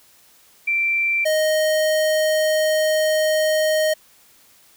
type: tone pair in turn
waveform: sine / square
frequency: 2349 / 622.2 Hz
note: D7 / D#5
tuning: 0 / 0 cents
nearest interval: octave + major seventh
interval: 2300 cents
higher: first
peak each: -17 dBFS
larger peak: neither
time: 0.67-1.25 / 1.25-3.94 s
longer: second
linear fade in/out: 10 ms
effects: white hiss -53 dBFS RMS until 4.76 s